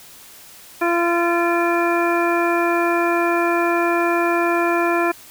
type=harmonic tone with a mistuned harmonic; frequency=342.4 Hz; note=F4; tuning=34 cents flat; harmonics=1 / 2 / 3 / 4 / 5 / 7; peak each=-19 / -22 / -24 / -25 / -26 / -27 dBFS; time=0.81-5.12 s; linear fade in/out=10 ms; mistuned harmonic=5; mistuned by=+24 cents; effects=white hiss -43 dBFS RMS until 5.3 s